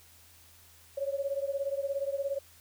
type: beating tone pair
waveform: sine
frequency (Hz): 549 / 566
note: C#5 / C#5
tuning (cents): -17 / +36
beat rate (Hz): 17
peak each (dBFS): -32 / -34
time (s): 0.97-2.39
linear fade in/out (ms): 10
effects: added 84 Hz sine -62 dBFS peak until 2.6 s + white hiss -58 dBFS RMS until 2.6 s